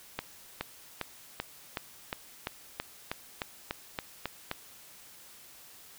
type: accelerating click train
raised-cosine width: 0.3 ms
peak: -16 dBFS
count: 14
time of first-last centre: 0.19-4.514 s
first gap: 420 ms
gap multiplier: 0.96
effects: white hiss -53 dBFS RMS until 5.98 s